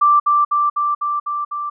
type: tone with echo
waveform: sine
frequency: 1174.7 Hz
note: D6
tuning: in tune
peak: -9 dBFS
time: 0.01-0.2 s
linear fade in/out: 10 ms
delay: 250 ms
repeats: 6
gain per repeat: -2 dB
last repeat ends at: 1.7 s
effects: none